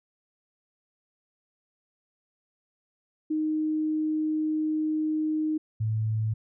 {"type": "tone pair in turn", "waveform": "sine", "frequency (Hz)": [310, 109.6], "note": ["D#4", "A2"], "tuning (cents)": [-6, -6], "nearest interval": "octave + tritone", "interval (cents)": 1800, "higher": "first", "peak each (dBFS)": -24, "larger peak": "neither", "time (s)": [[3.3, 5.58], [5.8, 6.34]], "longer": "first", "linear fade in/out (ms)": 10, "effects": []}